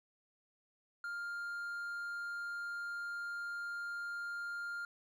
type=tone; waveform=triangle; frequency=1402 Hz; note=F6; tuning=6 cents sharp; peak=-37 dBFS; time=1.04-4.85 s; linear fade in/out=2 ms; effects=none